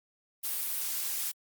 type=noise; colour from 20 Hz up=blue; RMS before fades=-33 dBFS; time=0.43-1.32 s; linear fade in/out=20 ms; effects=Opus 32 kbps